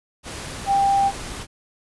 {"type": "tone in noise", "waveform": "sine", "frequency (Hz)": 792, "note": "G5", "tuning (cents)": 18, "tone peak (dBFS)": -15, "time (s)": [0.66, 1.12], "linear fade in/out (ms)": 50, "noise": "pink", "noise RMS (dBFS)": -33, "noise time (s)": [0.23, 1.47], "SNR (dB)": 15, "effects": ["resampled to 24000 Hz"]}